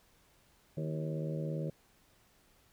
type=harmonic tone with a mistuned harmonic; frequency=77.78 Hz; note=D#2; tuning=in tune; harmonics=2 / 3 / 4 / 5 / 6 / 7 / 8; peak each=-35 / -46 / -45 / -46 / -46 / -43 / -52 dBFS; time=0.77-1.7 s; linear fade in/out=5 ms; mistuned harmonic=4; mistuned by=+74 cents; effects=pink hiss -67 dBFS RMS until 2.72 s